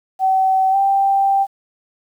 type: tone with pitch glide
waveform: sine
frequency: 762 to 785.7 Hz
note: G5 to G5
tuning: -49 to +4 cents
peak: -12 dBFS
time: 0.19-1.47 s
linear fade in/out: 50 ms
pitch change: +53 cents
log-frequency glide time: 0.71-0.76 s
effects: 8-bit